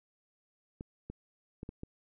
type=clicks; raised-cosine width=3 ms; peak=-28 dBFS; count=5; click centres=0.809 / 1.1 / 1.631 / 1.691 / 1.834 s; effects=none